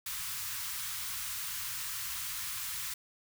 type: band-stop noise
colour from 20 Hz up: white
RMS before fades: -38 dBFS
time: 0.06-2.94 s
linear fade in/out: 5 ms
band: 150 to 970 Hz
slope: 48 dB/octave
effects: none